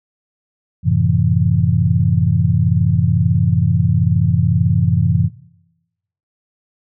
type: chord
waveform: sine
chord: F# half-diminished seventh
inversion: none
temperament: just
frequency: 92.5 / 111 / 133.2 / 166.5 Hz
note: F#2 / A2 / C3 / E3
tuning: 0 / +16 / +31 / +18 cents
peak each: -17 dBFS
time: 0.83-5.3 s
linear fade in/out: 50 ms
effects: noise-tail reverb RT60 1.0 s tail -22 dB re dry